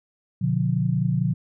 sine tone cluster, 122.5 / 147.2 / 178.1 Hz, B2 / D3 / F3, -14 / +4 / +34 cents, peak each -24 dBFS, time 0.41-1.34 s, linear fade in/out 10 ms, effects none

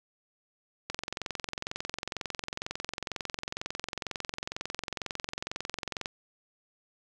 click train, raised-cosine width 0.2 ms, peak -16 dBFS, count 115, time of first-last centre 0.9-6.058 s, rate 22.1 Hz, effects none

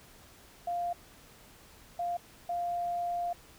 sine tone bursts at uneven times, 698.5 Hz, F5, in tune, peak -30 dBFS, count 3, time 0.67-0.93 / 1.99-2.17 / 2.49-3.33 s, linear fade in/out 5 ms, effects pink hiss -56 dBFS RMS until 3.58 s

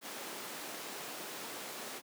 pink high-pass noise, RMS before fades -44 dBFS, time 0.01-2.02 s, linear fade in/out 50 ms, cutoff 270 Hz, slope 12 dB/octave, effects high-pass 150 Hz 12 dB/octave

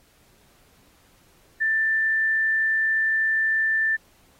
sine tone, 1774 Hz, A6, 14 cents sharp, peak -19 dBFS, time 1.6-3.97 s, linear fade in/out 20 ms, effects pink hiss -59 dBFS RMS until 4.39 s + AAC 48 kbps

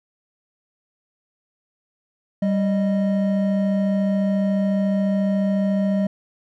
triangle tone pair together, 195.29 / 620 Hz, G3 / D#5, -6 / -6 cents, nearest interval octave + minor sixth, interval 2000 cents, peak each -16 / -24 dBFS, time 2.42-6.07 s, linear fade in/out 5 ms, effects none

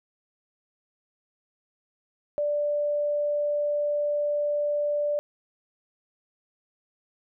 sine tone, 587.3 Hz, D5, in tune, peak -23 dBFS, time 2.38-5.19 s, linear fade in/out 0 ms, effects none

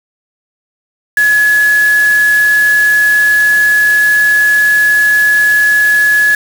sine tone in noise, 1696 Hz, G#6, 36 cents sharp, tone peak -6 dBFS, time 1.17-6.35 s, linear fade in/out 2 ms, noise white, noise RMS -24 dBFS, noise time 1.17-6.35 s, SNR +15 dB, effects none

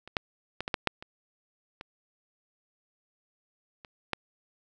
clicks, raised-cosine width 0.3 ms, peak -28 / -10 / -16 / -16 / -10 / -7 / -26 / -24 / -29 / -12 dBFS, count 10, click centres 0.076 / 0.168 / 0.606 / 0.679 / 0.742 / 0.873 / 1.025 / 1.811 / 3.848 / 4.133 s, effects none

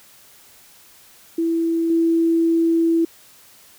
sine tone with level steps, 331.1 Hz, E4, 8 cents sharp, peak -17 / -14 dBFS, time 1.38-3.05 s, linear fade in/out 5 ms, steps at 1.9 s, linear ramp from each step 2 ms, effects white hiss -49 dBFS RMS until 3.78 s

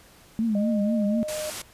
sine tone with vibrato, 215.7 Hz, A3, 34 cents flat, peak -21 dBFS, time 0.39-1.23 s, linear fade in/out 0 ms, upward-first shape triangle, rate 4.1 Hz, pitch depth 140 cents each way
sine tone, 613 Hz, D#5, 26 cents flat, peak -29 dBFS, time 0.55-1.5 s, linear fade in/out 2 ms
white low-pass noise, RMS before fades -36 dBFS, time 1.28-1.62 s, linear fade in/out 5 ms, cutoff 11000 Hz, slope 24 dB/octave
effects pink hiss -53 dBFS RMS until 1.73 s + resampled to 32000 Hz

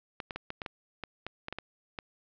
clicks, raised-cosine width 0.3 ms, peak -20 dBFS, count 12, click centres 0.202 / 0.308 / 0.36 / 0.504 / 0.618 / 0.662 / 1.037 / 1.266 / 1.484 / 1.526 / 1.586 / 1.988 s, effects low-pass 4000 Hz 12 dB/octave

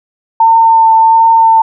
sine tone with vibrato, 901 Hz, A5, 41 cents sharp, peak -3 dBFS, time 0.4-1.62 s, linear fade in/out 5 ms, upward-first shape triangle, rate 1.4 Hz, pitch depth 16 cents each way, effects none

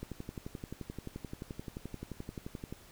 click train, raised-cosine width 3 ms, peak -27 dBFS, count 32, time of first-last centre 0.03-2.726 s, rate 11.5 Hz, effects pink hiss -57 dBFS RMS until 2.91 s

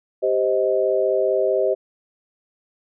sine chord, C minor, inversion second, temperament just, 392.4 / 523.3 / 627.9 Hz, G4 / C5 / Eb5, +2 / 0 / +16 cents, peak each -21 dBFS, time 0.22-1.75 s, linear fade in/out 20 ms, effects none

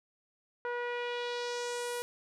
sawtooth tone with low-pass filter sweep, 483.6 Hz, B4, 36 cents flat, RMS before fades -36 dBFS, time 0.65-2.02 s, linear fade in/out 0 ms, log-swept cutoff 1500 to 12000 Hz, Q 1.8, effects none

